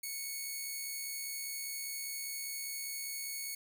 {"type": "tone", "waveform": "5% pulse", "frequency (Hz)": 2215, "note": "C#7", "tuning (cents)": -2, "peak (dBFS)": -28, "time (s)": [0.03, 3.55], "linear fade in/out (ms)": 5, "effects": []}